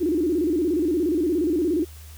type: tone with vibrato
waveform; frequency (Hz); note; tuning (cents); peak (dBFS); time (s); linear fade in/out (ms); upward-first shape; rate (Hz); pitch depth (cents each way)
sine; 329.1; E4; -3; -19; 0-1.85; 20; square; 17; 140
effects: added 77 Hz sine -40 dBFS peak until 2.17 s + white hiss -49 dBFS RMS until 2.17 s